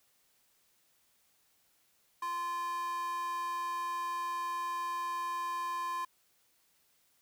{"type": "tone with high-pass filter", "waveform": "square", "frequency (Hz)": 346.1, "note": "F4", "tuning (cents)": -16, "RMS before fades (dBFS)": -36, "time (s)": [2.22, 6.05], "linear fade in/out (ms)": 5, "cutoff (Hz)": 1100, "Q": 6.7, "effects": ["white hiss -71 dBFS RMS until 7.21 s"]}